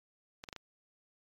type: clicks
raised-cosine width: 0.2 ms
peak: -26 dBFS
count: 4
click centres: 0.439 / 0.488 / 0.528 / 0.563 s
effects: MP3 96 kbps

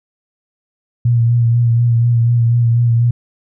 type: tone with vibrato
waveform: sine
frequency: 118 Hz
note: A#2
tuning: 22 cents sharp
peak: -9 dBFS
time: 1.05-3.11 s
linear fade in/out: 5 ms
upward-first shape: sine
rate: 4.1 Hz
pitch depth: 30 cents each way
effects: none

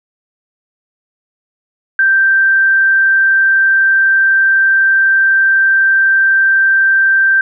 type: tone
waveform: sine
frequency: 1568 Hz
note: G6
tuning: in tune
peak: -7 dBFS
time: 1.99-7.41 s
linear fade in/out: 2 ms
effects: none

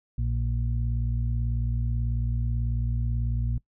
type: harmonic tone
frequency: 58.27 Hz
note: A#1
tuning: in tune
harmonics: 1 / 2 / 4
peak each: -26 / -28 / -40 dBFS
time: 0.18-3.58 s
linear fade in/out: 5 ms
effects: noise-tail reverb RT60 0.1 s tail -21 dB re dry

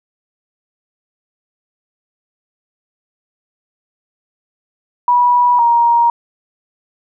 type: tone pair in turn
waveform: sine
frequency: 974 / 940.8 Hz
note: B5 / A#5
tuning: -24 / +16 cents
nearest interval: minor second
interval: 60 cents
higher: first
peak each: -8 dBFS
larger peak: neither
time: 5.08-5.59 / 5.59-6.1 s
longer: neither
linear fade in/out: 2 ms
effects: none

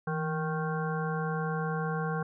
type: harmonic tone with a mistuned harmonic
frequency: 155.56 Hz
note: D#3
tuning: in tune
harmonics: 1 / 3 / 5 / 7 / 9 / 10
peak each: -31 / -36 / -38 / -39 / -41 / -41 dBFS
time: 0.07-2.23 s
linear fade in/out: 5 ms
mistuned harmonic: 1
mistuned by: +78 cents
effects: none

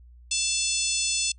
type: harmonic tone with a mistuned harmonic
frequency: 870 Hz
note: A5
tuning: 20 cents flat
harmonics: 3 / 4 / 5 / 6 / 7 / 8 / 9 / 10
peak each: -32 / -32 / -32 / -32 / -32 / -32 / -32 / -32 dBFS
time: 0.31-1.32 s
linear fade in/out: 5 ms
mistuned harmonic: 3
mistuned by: +36 cents
effects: noise-tail reverb RT60 0.1 s tail -26 dB re dry + added 60 Hz sine -47 dBFS peak until 1.38 s

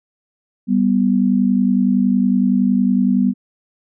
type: tone pair together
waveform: sine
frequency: 195.5 / 246.3 Hz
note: G3 / B3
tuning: -4 / -5 cents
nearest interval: major third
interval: 399 cents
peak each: -15 dBFS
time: 0.67-3.34 s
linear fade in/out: 50 ms
effects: none

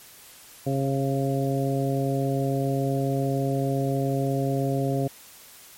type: harmonic tone with a mistuned harmonic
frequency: 136.1 Hz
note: C#3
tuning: 31 cents flat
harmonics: 1 / 2 / 3 / 4 / 5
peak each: -25 / -28 / -30 / -31 / -32 dBFS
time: 0.66-5.08 s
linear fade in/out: 10 ms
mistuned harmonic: 5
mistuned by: +18 cents
effects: white hiss -48 dBFS RMS until 5.77 s + MP3 64 kbps

